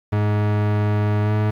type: tone with pitch glide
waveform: 40% pulse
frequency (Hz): 104.6 to 106.31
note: G#2 to G#2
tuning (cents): +13 to +41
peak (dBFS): -16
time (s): 0.12-1.51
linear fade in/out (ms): 10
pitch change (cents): +28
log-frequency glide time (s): 1.22-1.32
effects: low-pass 2000 Hz 12 dB/octave + 8-bit